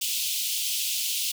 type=high-pass noise; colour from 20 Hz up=pink; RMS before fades=-28 dBFS; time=0.01-1.32 s; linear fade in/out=10 ms; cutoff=2700 Hz; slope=48 dB/octave; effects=none